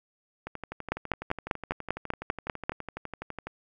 two click trains, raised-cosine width 0.5 ms, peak -21 / -11 dBFS, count 37 / 10, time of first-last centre 0.47-3.47 / 0.92-2.695 s, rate 12 / 5.07 Hz, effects none

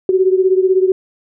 sine beating tone pair, 372.1 / 388.1 Hz, F#4 / G4, +10 / -17 cents, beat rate 16 Hz, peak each -11 / -15 dBFS, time 0.09-0.92 s, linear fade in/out 2 ms, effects none

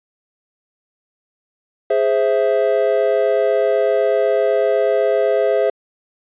triangle chord, Ab augmented, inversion none, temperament equal, 415.3 / 523.3 / 659.3 Hz, Ab4 / C5 / E5, 0 / 0 / 0 cents, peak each -16 dBFS, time 1.9-5.7 s, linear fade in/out 5 ms, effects resampled to 8000 Hz

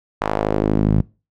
sawtooth tone with band-pass filter sweep, 52.4 Hz, G#1, 16 cents sharp, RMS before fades -18 dBFS, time 0.21-1.01 s, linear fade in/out 5 ms, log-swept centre 1000 to 150 Hz, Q 1.3, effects noise-tail reverb RT60 0.3 s tail -23 dB re dry

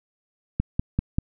click train, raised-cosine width 5 ms, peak -9 dBFS, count 4, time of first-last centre 0.6-1.185 s, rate 5.13 Hz, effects none

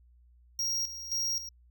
square tone with tremolo, 5620 Hz, F8, 10 cents sharp, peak -29 dBFS, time 0.59-1.49 s, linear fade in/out 2 ms, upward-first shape square, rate 1.9 Hz, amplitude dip 70%, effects added 60 Hz sine -57 dBFS peak until 1.7 s

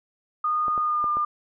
sine tone with pitch glide, 1227 to 1202.4 Hz, D#6 to D6, -25 to +40 cents, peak -21 dBFS, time 0.44-1.25 s, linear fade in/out 5 ms, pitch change -35 cents, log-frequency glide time 0.82-1.06 s
clicks, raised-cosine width 1 ms, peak -21 dBFS, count 4, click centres 0.682 / 0.778 / 1.042 / 1.17 s
effects none

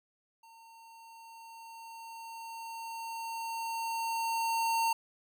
square tone with level ramp, 912 Hz, A#5, 38 cents flat, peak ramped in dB -55 to -27 dBFS, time 0.43-4.93 s, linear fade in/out 5 ms, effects none

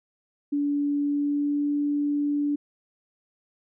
sine tone with pitch glide, 287.9 to 290.4 Hz, D4 to D4, -34 to -19 cents, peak -22 dBFS, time 0.52-2.56 s, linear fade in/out 10 ms, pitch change +15 cents, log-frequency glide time 1.01-1.71 s, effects none

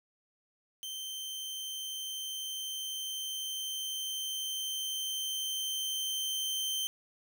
sawtooth tone with level ramp, 3114 Hz, G7, 12 cents flat, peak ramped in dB -35 to -28 dBFS, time 0.83-6.87 s, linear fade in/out 0 ms, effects none

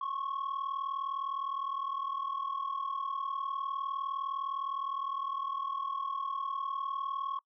sine tone pair together, 1069 / 1108.7 Hz, C6 / C#6, +37 / 0 cents, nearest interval minor second, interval 63 cents, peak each -35 / -33 dBFS, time 0.01-7.39 s, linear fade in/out 5 ms, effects noise-tail reverb RT60 0.1 s tail -24 dB re dry + tanh soft clip ceiling -29 dBFS

